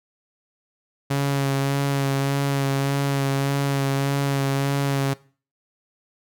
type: tone with vibrato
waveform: sawtooth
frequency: 138.59 Hz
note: C#3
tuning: in tune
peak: -16 dBFS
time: 1.1-5.14 s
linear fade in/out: 10 ms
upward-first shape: sine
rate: 1.7 Hz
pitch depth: 19 cents each way
effects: noise-tail reverb RT60 0.4 s tail -20 dB re dry